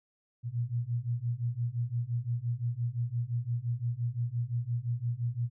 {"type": "beating tone pair", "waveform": "sine", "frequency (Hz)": [116.54, 122.34], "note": ["A#2", "B2"], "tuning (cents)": [0, -16], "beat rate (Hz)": 5.8, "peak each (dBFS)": [-33, -32], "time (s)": [0.43, 5.5], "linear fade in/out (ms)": 50, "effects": []}